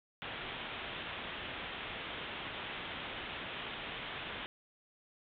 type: low-pass noise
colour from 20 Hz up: white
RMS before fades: -43 dBFS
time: 0.22-4.46 s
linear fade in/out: 0 ms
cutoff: 3600 Hz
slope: 96 dB/octave
effects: none